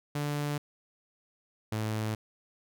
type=tone pair in turn; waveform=sawtooth; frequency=146.3 / 108.79 Hz; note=D3 / A2; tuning=-6 / -19 cents; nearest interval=perfect fourth; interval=513 cents; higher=first; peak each=-26 dBFS; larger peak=neither; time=0.15-0.58 / 1.72-2.15 s; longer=neither; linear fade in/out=5 ms; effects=none